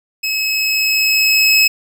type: tone with level ramp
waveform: 25% pulse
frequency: 2575 Hz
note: E7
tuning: 41 cents flat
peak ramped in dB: -13 to -4 dBFS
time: 0.23-1.68 s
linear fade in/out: 10 ms
effects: none